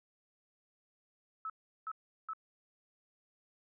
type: tone bursts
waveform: sine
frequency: 1301 Hz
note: E6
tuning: 23 cents flat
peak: -37 dBFS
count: 3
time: 1.45-2.334 s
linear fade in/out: 2 ms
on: 48 ms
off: 370 ms
effects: none